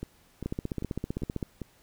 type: two click trains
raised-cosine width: 3 ms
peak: -18 / -22 dBFS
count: 16 / 5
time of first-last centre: 0.46-1.428 / 0.03-1.617 s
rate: 15.5 / 2.52 Hz
effects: pink hiss -62 dBFS RMS until 1.82 s

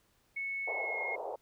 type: tone with pitch glide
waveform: sine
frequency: 2204 to 2151 Hz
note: C#7 to C7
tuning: -11 to +47 cents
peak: -34 dBFS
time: 0.36-1.16 s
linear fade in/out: 10 ms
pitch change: -42 cents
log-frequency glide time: 0.68-1 s
type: band-pass noise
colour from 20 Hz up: white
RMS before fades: -40 dBFS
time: 0.67-1.36 s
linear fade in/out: 5 ms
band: 410 to 880 Hz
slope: 48 dB/octave
effects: pink hiss -71 dBFS RMS until 1.41 s

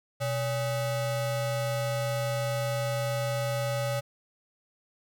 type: ring-modulated tone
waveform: square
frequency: 346.7 Hz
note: F4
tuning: 13 cents flat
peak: -25 dBFS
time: 0.2-4.01 s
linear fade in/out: 20 ms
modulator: 221 Hz
effects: none

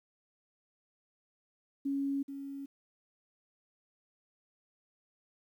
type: tone with echo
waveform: sine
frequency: 277.2 Hz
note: C#4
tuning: in tune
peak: -30 dBFS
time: 1.85-2.23 s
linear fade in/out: 10 ms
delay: 430 ms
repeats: 1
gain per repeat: -9 dB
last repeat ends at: 2.66 s
effects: 11-bit

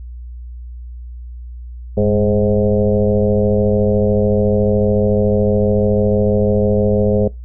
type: tone with frequency modulation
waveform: sine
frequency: 311.1 Hz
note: D#4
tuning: in tune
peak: -11 dBFS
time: 1.97-7.28 s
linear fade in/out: 5 ms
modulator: 106 Hz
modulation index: 2.5
effects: noise-tail reverb RT60 0.2 s tail -22 dB re dry + added 60 Hz sine -28 dBFS peak until 7.44 s

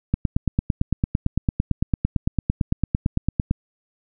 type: click train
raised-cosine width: 5 ms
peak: -6 dBFS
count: 31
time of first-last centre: 0.14-3.511 s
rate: 8.9 Hz
effects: none

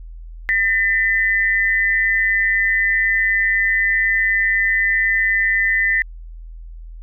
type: tone pair together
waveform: sine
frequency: 1802 / 2001 Hz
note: A6 / B6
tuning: +41 / +22 cents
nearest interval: major second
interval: 181 cents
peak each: -17 dBFS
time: 0.49-6.02 s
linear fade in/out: 0 ms
effects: added 41 Hz sine -32 dBFS peak until 7.02 s

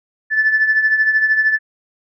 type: tone with tremolo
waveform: sine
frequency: 1747 Hz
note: A6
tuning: 13 cents flat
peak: -8 dBFS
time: 0.3-1.59 s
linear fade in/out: 50 ms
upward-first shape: triangle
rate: 13 Hz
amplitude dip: 70%
effects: tanh soft clip ceiling -5 dBFS

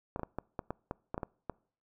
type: clicks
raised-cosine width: 1 ms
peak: -21 dBFS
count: 11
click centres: 0.161 / 0.195 / 0.233 / 0.386 / 0.592 / 0.706 / 0.911 / 1.144 / 1.179 / 1.232 / 1.497 s
effects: noise-tail reverb RT60 0.5 s tail -25 dB re dry

